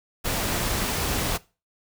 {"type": "noise", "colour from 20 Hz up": "pink", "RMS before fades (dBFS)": -26, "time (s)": [0.24, 1.38], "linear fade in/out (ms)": 20, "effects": ["noise-tail reverb RT60 0.3 s tail -20 dB re dry"]}